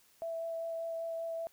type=tone with vibrato; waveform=sine; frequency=661 Hz; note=E5; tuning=5 cents sharp; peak=-35 dBFS; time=0.22-1.47 s; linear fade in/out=0 ms; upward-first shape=sine; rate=5.1 Hz; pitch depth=9 cents each way; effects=white hiss -66 dBFS RMS until 1.52 s